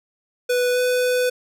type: tone with pitch glide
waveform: square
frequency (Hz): 493.9 to 498.8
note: B4 to B4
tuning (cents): 0 to +17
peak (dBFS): -18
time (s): 0.49-1.3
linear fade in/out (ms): 10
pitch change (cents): +17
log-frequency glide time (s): 0.72-0.79
effects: none

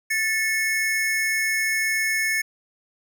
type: tone pair together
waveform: square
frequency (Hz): 1766.1 / 2187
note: A6 / C#7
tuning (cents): +6 / -24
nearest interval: major third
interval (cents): 370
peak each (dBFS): -25 / -24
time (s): 0.1-2.42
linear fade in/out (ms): 10
effects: none

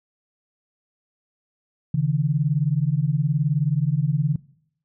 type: beating tone pair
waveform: sine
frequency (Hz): 138.59 / 157.59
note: C#3 / D#3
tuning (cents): 0 / +22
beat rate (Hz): 19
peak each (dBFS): -21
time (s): 1.94-4.36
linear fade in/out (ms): 5
effects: noise-tail reverb RT60 0.7 s tail -22 dB re dry

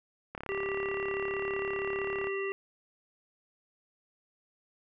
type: click train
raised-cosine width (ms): 0.5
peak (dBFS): -24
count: 69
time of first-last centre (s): 0.35-2.271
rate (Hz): 35.4
type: harmonic tone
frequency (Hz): 392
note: G4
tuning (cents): 0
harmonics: 1 / 3 / 5 / 7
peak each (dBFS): -32 / -42 / -39 / -41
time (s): 0.49-2.52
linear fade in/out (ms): 0
effects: none

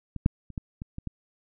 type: clicks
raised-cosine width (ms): 5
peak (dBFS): -22 / -7 / -30 / -19 / -23 / -23 / -20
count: 7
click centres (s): 0.163 / 0.261 / 0.503 / 0.578 / 0.819 / 0.984 / 1.073
effects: none

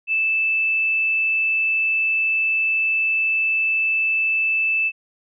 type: tone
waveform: sine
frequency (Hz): 2634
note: E7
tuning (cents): -2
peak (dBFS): -17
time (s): 0.07-4.92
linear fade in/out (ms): 50
effects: none

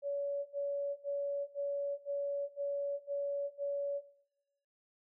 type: tone bursts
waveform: sine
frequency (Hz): 566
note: C#5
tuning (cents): +36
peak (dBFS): -33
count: 8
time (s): 0.02-4.016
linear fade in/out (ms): 50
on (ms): 440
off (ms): 68
effects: noise-tail reverb RT60 0.9 s tail -18 dB re dry

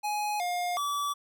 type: tone with pitch steps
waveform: square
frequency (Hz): 837 / 710 / 1151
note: G#5 / F5 / D6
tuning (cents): +13 / +28 / -35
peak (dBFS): -29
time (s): 0.03-1.14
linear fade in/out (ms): 20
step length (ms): 370
effects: none

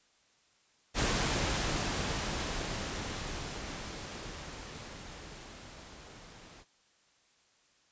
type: noise with level ramp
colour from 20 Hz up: pink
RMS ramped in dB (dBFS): -29 to -53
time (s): 0.94-6.65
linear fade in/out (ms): 50
effects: white hiss -68 dBFS RMS until 7.91 s + resampled to 16000 Hz

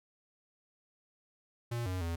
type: tone with pitch steps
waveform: square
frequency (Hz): 118.6 / 92 / 83.9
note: A#2 / F#2 / E2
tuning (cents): +30 / -9 / +31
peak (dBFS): -34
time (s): 1.71-2.16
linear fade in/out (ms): 10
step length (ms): 150
effects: none

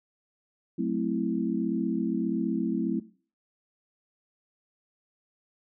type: chord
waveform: sine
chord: F# half-diminished seventh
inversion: none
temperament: equal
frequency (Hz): 185 / 220 / 261.6 / 329.6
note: F#3 / A3 / C4 / E4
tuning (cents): 0 / 0 / 0 / 0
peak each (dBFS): -31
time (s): 0.78-3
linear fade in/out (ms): 10
effects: noise-tail reverb RT60 0.4 s tail -18 dB re dry

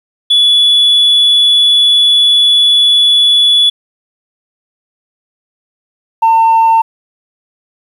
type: tone pair in turn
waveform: sine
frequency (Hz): 3423 / 903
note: A7 / A5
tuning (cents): -48 / +45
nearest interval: octave + major seventh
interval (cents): 2307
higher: first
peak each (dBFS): -3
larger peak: neither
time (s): 0.3-3.7 / 6.22-6.82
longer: first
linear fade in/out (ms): 10
effects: tanh soft clip ceiling -3 dBFS + 7-bit

